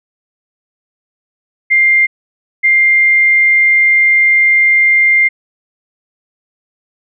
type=tone pair in turn; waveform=sine; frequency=2100 / 2100 Hz; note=C7 / C7; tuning=+6 / +6 cents; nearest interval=unison; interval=0 cents; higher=neither; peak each=-6 dBFS; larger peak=neither; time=1.7-2.07 / 2.63-5.29 s; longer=second; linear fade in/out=20 ms; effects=none